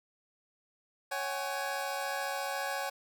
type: chord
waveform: 25% pulse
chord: C# suspended fourth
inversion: none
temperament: equal with one note detuned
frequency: 554.4 / 756.4 / 830.6 Hz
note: C#5 / F#5 / G#5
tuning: 0 / +38 / 0 cents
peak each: -34 dBFS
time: 1.11-2.9 s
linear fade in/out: 10 ms
effects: none